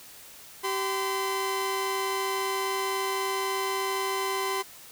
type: tone pair together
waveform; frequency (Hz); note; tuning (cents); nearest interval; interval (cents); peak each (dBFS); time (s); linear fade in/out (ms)
sawtooth; 386.6 / 1023; G4 / C6; -24 / -39; octave + perfect fourth; 1685; -26; 0.63-4.63; 20
effects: white hiss -48 dBFS RMS until 4.91 s